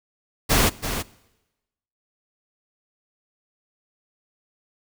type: noise with echo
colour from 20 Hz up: pink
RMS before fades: -18 dBFS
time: 0.49-0.7 s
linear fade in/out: 20 ms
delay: 330 ms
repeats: 1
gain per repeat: -9 dB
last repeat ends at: 1.03 s
effects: noise-tail reverb RT60 1.0 s tail -21 dB re dry